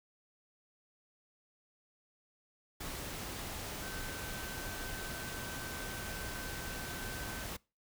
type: tone in noise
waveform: sine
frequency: 1537 Hz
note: G6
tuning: 35 cents flat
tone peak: -47 dBFS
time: 3.82-7.45 s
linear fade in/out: 10 ms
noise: pink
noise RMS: -42 dBFS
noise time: 2.8-7.57 s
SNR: -8 dB
effects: noise-tail reverb RT60 0.3 s tail -24 dB re dry